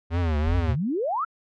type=tone with vibrato; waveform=square; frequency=80.9 Hz; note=E2; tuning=32 cents flat; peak=-22 dBFS; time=0.1-0.76 s; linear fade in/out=50 ms; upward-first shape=triangle; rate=2.7 Hz; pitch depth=180 cents each way
type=exponential sweep; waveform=sine; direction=up; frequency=34.81 to 1396.9 Hz; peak=-23 dBFS; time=0.46-1.25 s; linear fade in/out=10 ms
effects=low-pass 3000 Hz 12 dB/octave